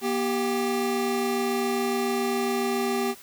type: tone cluster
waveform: square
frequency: 240.4 / 391.6 / 794 Hz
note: B3 / G4 / G5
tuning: -46 / -2 / +22 cents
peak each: -29 / -27 / -33 dBFS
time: 0.01-3.15 s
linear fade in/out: 50 ms
effects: white hiss -48 dBFS RMS until 3.22 s